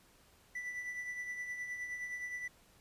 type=tone with tremolo; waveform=triangle; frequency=1975.5 Hz; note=B6; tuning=in tune; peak=-35 dBFS; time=0.55-2.48 s; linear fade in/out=5 ms; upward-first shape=triangle; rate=9.6 Hz; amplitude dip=55%; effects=pink hiss -65 dBFS RMS until 2.8 s + resampled to 32000 Hz